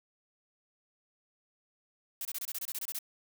blue noise bursts, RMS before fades -37 dBFS, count 12, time 2.21-2.988 s, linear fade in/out 2 ms, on 41 ms, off 26 ms, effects none

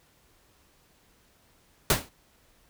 pink noise with exponential decay, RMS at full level -17 dBFS, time 1.9-2.09 s, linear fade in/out 2 ms, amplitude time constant 40 ms, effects pink hiss -63 dBFS RMS until 2.69 s

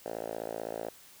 5% pulse tone with band-pass filter, 55.8 Hz, A1, 25 cents sharp, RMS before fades -38 dBFS, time 0.06-0.89 s, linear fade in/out 0 ms, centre 600 Hz, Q 2.2, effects white hiss -55 dBFS RMS until 1.2 s

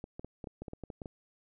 clicks, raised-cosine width 2 ms, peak -28 dBFS, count 12, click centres 0.041 / 0.195 / 0.246 / 0.442 / 0.472 / 0.62 / 0.682 / 0.734 / 0.837 / 0.902 / 1.018 / 1.058 s, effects none

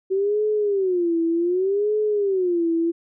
sine tone with vibrato, 375.7 Hz, F#4, 26 cents sharp, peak -18 dBFS, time 0.1-2.92 s, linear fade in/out 20 ms, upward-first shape sine, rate 0.66 Hz, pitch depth 220 cents each way, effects none

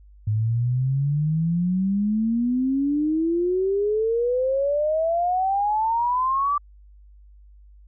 sine exponential sweep, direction up, 104.8 to 1174.7 Hz, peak -19 dBFS, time 0.27-6.58 s, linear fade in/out 5 ms, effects added 50 Hz sine -46 dBFS peak until 7.87 s

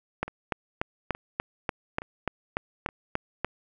two click trains, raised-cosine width 0.5 ms, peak -23 / -11 dBFS, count 4 / 12, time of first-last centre 0.28-2.889 / 0.23-3.446 s, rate 1.15 / 3.42 Hz, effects none

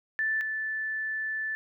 sine tone pair in turn, 1760 / 1753.3 Hz, A6 / A6, 0 / -7 cents, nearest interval unison, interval 7 cents, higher first, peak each -25 / -29 dBFS, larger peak first, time 0.19-0.41 / 0.41-1.55 s, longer second, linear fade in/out 0 ms, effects none

